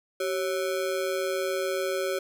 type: ring-modulated tone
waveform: square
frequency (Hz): 467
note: A#4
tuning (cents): +3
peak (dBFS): -24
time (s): 0.2-2.19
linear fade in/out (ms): 5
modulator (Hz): 83.6
effects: none